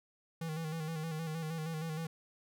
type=tone with vibrato; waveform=square; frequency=160 Hz; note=D#3; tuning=49 cents sharp; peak=-37 dBFS; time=0.41-2.07 s; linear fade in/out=5 ms; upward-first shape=square; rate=6.4 Hz; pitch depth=46 cents each way; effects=none